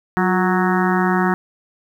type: harmonic tone with a mistuned harmonic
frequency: 185 Hz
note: F#3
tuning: in tune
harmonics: 1 / 2 / 4 / 5 / 6 / 7 / 8 / 9 / 10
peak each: -18 / -21 / -24 / -25 / -26 / -26 / -27 / -28 / -28 dBFS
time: 0.17-1.34 s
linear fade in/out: 0 ms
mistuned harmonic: 2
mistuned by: -57 cents
effects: 8-bit